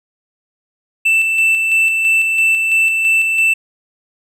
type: tone with tremolo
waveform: triangle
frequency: 2659 Hz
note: E7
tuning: 14 cents sharp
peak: -8 dBFS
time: 1.05-3.54 s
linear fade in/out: 10 ms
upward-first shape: square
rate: 3 Hz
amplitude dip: 35%
effects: none

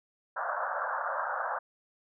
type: band-pass noise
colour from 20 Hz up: white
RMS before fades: -33 dBFS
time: 0.36-1.59 s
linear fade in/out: 10 ms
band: 530 to 1600 Hz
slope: 96 dB/octave
effects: none

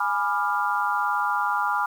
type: chord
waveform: sine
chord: G# diminished seventh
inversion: none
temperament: equal with one note detuned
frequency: 830.6 / 987.8 / 1191.7 / 1396.9 Hz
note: G#5 / B5 / D6 / F6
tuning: 0 / 0 / +25 / 0 cents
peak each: -27 dBFS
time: 0-1.86 s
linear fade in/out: 5 ms
effects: 8-bit

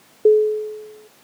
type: tone with exponential decay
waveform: sine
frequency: 427.6 Hz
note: A4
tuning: 49 cents flat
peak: -6 dBFS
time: 0.25-1.08 s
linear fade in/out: 5 ms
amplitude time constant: 180 ms
effects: pink hiss -51 dBFS RMS until 1.23 s + high-pass 200 Hz 12 dB/octave

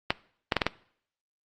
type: clicks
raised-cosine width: 0.3 ms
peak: -6 dBFS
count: 5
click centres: 0.105 / 0.522 / 0.567 / 0.618 / 0.666 s
effects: noise-tail reverb RT60 0.6 s tail -20 dB re dry + Opus 24 kbps

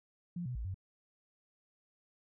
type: tone with pitch steps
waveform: sine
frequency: 174.5 / 124.6 / 56.4 / 94.2 Hz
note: F3 / B2 / A1 / F#2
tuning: -1 / +16 / +44 / +32 cents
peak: -36 dBFS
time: 0.36-0.744 s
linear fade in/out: 5 ms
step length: 96 ms
effects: none

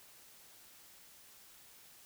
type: silence
effects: white hiss -59 dBFS RMS until 2.05 s

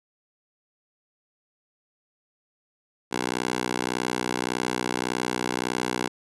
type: tone with high-pass filter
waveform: 10% pulse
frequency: 61.74 Hz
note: B1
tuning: in tune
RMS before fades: -28 dBFS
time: 3.11-6.09 s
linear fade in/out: 20 ms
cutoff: 330 Hz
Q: 0.67
effects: resampled to 24000 Hz

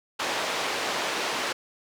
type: band-pass noise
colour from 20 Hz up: pink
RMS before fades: -29 dBFS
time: 0.19-1.53 s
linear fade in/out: 10 ms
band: 460 to 5200 Hz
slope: 12 dB/octave
effects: none

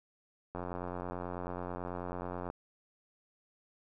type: click train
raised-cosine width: 1 ms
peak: -25 dBFS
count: 175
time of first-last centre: 0.55-2.501 s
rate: 89.2 Hz
effects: none

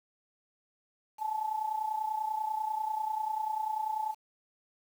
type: tone with amplitude modulation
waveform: sine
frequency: 866 Hz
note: A5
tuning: 28 cents flat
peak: -27 dBFS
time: 1.18-4.15 s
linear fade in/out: 50 ms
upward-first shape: sine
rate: 30.2 Hz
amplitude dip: 70%
effects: 9-bit

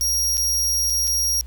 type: tone with dropouts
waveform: sawtooth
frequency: 5630 Hz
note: F8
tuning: 13 cents sharp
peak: -16 dBFS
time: 0.01-1.41 s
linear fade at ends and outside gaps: 0 ms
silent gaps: 0.371-0.378 / 0.9-0.904 / 1.072-1.076 s
effects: added 60 Hz sine -33 dBFS peak until 1.46 s + pink hiss -55 dBFS RMS until 1.46 s

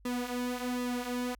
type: tone with flanger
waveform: sawtooth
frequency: 246.9 Hz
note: B3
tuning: in tune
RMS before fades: -34 dBFS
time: 0.05-1.35 s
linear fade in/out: 5 ms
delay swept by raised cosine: 1.3 to 5.6 ms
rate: 1.3 Hz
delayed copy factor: -0.65
effects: added 50 Hz sine -56 dBFS peak until 1.39 s

